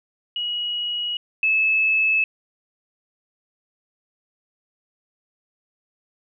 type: tone pair in turn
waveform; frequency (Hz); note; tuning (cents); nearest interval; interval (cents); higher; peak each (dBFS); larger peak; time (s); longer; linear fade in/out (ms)
sine; 2906 / 2604; F#7 / E7; -32 / -22; major second; 190; first; -23 / -16; second; 0.36-1.17 / 1.43-2.24; neither; 2
effects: none